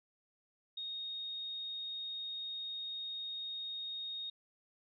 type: tone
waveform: sine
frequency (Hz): 3722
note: A#7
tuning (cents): -3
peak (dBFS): -39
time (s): 0.77-4.3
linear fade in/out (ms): 5
effects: none